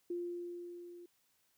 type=tone with level ramp; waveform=sine; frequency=349.2 Hz; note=F4; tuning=in tune; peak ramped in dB=-35 to -50 dBFS; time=0.1-1.06 s; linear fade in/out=5 ms; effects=white hiss -75 dBFS RMS until 1.57 s

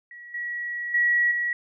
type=tone with level steps; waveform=sine; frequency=1922 Hz; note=B6; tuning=48 cents flat; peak=-40 / -28 / -18 / -23 dBFS; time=0.11-1.53 s; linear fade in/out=2 ms; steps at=0.34 / 0.94 / 1.31 s; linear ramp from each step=5 ms; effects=none

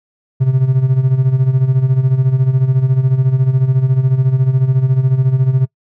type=tone with tremolo; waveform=triangle; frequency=130.9 Hz; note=C3; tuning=1 cent sharp; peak=-4 dBFS; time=0.4-5.66 s; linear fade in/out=20 ms; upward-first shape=sine; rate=14 Hz; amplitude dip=75%; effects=noise-tail reverb RT60 0.1 s tail -24 dB re dry + tanh soft clip ceiling -1 dBFS

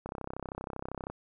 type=click train; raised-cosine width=1 ms; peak=-23 dBFS; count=35; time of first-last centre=0.06-1.1 s; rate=32.7 Hz; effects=none

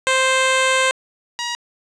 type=tone pair in turn; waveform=10% pulse; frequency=523.3 / 953.7 Hz; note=C5 / A#5; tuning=0 / +39 cents; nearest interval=minor seventh; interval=1039 cents; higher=second; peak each=-6 / -14 dBFS; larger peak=first; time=0.07-0.91 / 1.39-1.55 s; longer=first; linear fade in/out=0 ms; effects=resampled to 22050 Hz + 8-bit

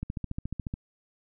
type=click train; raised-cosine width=5 ms; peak=-20 dBFS; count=11; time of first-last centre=0.03-0.739 s; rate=14.1 Hz; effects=none

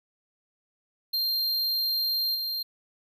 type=tone with level steps; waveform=square; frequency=4186 Hz; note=C8; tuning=in tune; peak=-25 / -29 dBFS; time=1.13-2.63 s; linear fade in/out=10 ms; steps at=2.34 s; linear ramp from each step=20 ms; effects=none

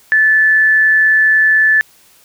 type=tone with amplitude modulation; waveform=sine; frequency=1744 Hz; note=A6; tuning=16 cents flat; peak=-6 dBFS; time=0.12-1.81 s; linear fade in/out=0 ms; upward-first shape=sine; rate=170 Hz; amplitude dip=25%; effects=white hiss -48 dBFS RMS until 2.24 s

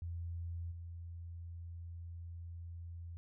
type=tone with level steps; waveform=sine; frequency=85 Hz; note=F2; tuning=46 cents flat; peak=-39 / -44 dBFS; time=0.02-3.17 s; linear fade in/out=0 ms; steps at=0.71 s; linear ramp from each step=10 ms; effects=none

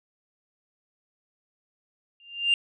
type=tone with exponential growth; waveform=sine; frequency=2794 Hz; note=F7; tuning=in tune; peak=-14 dBFS; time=2.2-2.54 s; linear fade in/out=1 ms; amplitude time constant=72 ms; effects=tanh soft clip ceiling -14 dBFS

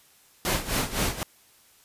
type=noise with tremolo; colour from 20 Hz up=pink; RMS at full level=-24 dBFS; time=0.45-1.23 s; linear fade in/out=0 ms; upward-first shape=sine; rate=3.9 Hz; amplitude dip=80%; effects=white hiss -58 dBFS RMS until 1.84 s + resampled to 32000 Hz

